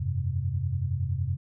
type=chord; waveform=sine; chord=F suspended second; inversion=none; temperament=equal; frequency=87.31 / 98 / 130.81 Hz; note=F2 / G2 / C3; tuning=0 / 0 / 0 cents; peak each=-30 dBFS; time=0-1.37 s; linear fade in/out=10 ms; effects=none